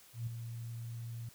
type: tone with ADSR envelope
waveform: sine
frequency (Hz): 116.3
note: A#2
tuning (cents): -4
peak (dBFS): -33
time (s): 0.13-1.29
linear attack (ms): 140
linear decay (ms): 6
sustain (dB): -7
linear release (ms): 3
effects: white hiss -60 dBFS RMS until 1.34 s